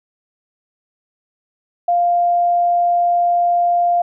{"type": "tone", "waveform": "sine", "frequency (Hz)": 698.5, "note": "F5", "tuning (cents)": 0, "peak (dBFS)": -12, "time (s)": [1.88, 4.02], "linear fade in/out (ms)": 5, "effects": []}